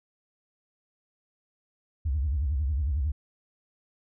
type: tone with vibrato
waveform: sine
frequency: 71.2 Hz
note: C#2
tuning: 47 cents sharp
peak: -23 dBFS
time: 2.05-3.12 s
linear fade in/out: 10 ms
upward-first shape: triangle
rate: 11 Hz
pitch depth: 270 cents each way
effects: tanh soft clip ceiling -20 dBFS